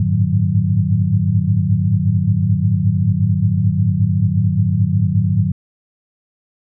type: tone cluster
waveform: sine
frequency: 96.2 / 104.9 / 110.1 / 150.1 / 182.5 Hz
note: G2 / G#2 / A2 / D3 / F#3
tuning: -32 / +18 / +2 / +38 / -24 cents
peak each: -19 dBFS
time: 0-5.52 s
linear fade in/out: 5 ms
effects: none